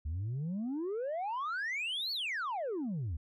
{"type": "exponential two-way sweep", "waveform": "sine", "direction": "up then down", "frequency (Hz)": [71.4, 4547, 71.4], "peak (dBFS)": -31, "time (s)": [0.05, 3.17], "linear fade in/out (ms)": 10, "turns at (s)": 2.12, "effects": ["tanh soft clip ceiling -32 dBFS"]}